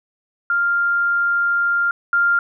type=tone pair in turn; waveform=sine; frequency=1396.9 / 1396.9 Hz; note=F6 / F6; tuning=0 / 0 cents; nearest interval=unison; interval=0 cents; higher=neither; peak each=-15 / -13 dBFS; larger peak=second; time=0.5-1.91 / 2.13-2.39 s; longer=first; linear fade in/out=2 ms; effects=none